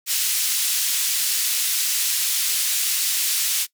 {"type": "band-pass noise", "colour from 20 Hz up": "white", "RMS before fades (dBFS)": -22, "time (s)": [0.06, 3.67], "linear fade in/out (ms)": 50, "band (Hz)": [2700, 14000], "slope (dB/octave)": 12, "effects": ["noise-tail reverb RT60 0.1 s tail -20 dB re dry"]}